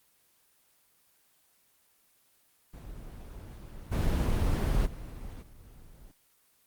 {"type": "noise with level steps", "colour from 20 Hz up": "brown", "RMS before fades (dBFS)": [-44, -26, -41, -52], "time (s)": [2.73, 6.12], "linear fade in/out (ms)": 10, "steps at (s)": [3.91, 4.85, 5.41], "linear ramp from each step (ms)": 20, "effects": ["white hiss -67 dBFS RMS until 6.66 s", "Opus 24 kbps"]}